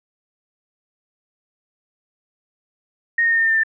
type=tone with pitch steps; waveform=sine; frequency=1858 / 1845.2 / 1832.4 / 1819.8 / 1807.2 / 1794.7 / 1782.3 Hz; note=A#6 / A#6 / A#6 / A#6 / A6 / A6 / A6; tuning=-6 / -18 / -30 / -42 / +46 / +34 / +22 cents; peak=-14 dBFS; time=3.18-3.635 s; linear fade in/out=5 ms; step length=65 ms; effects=none